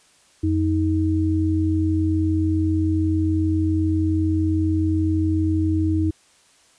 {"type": "tone pair together", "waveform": "sine", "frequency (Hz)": [88.77, 315.9], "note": ["F2", "D#4"], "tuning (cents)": [29, 26], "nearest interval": "octave + minor seventh", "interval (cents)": 2197, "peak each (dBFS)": -20, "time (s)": [0.43, 6.11], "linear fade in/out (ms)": 10, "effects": ["white hiss -56 dBFS RMS until 6.78 s", "resampled to 22050 Hz"]}